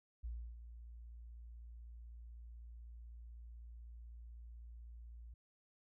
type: tone with ADSR envelope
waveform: sine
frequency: 58 Hz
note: A#1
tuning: 8 cents flat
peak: -40 dBFS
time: 0.23-5.34 s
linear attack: 18 ms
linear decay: 310 ms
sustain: -10 dB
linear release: 5 ms
effects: none